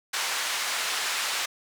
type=band-pass noise; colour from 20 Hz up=pink; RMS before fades=-29 dBFS; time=0.13-1.46 s; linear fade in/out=10 ms; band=1200 to 8400 Hz; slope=12 dB/octave; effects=none